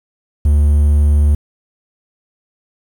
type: tone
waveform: triangle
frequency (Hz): 73.42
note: D2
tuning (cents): 0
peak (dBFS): -6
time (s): 0.45-1.35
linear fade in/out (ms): 5
effects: 7-bit